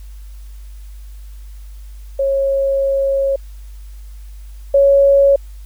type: tone pair in turn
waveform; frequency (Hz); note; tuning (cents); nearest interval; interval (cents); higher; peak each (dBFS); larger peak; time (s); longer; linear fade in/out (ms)
sine; 547 / 556.2; C#5 / C#5; -23 / +6; unison; 29; second; -13 / -7; second; 2.19-3.36 / 4.74-5.36; first; 5
effects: added 50 Hz sine -31 dBFS peak until 5.65 s + white hiss -52 dBFS RMS until 5.65 s